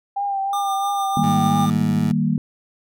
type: tone with vibrato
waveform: sine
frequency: 793 Hz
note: G5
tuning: 20 cents sharp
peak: -20 dBFS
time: 0.16-1.66 s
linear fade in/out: 10 ms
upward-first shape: triangle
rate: 3 Hz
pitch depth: 40 cents each way
type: tone with tremolo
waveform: square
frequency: 1200 Hz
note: D6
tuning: 37 cents sharp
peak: -24 dBFS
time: 0.53-1.7 s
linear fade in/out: 2 ms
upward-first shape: triangle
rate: 6.7 Hz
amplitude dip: 35%
type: chord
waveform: sine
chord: Eb major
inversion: none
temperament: equal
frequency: 155.56 / 196 / 233.1 Hz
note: Eb3 / G3 / Bb3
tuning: 0 / 0 / 0 cents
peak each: -21 dBFS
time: 1.17-2.38 s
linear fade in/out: 2 ms
type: tone with pitch glide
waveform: 20% pulse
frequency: 103.83 to 104.92 Hz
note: G#2 to G#2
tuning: 0 to +18 cents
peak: -21 dBFS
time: 1.23-2.12 s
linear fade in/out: 5 ms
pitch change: +18 cents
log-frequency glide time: 1.39-1.59 s
effects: none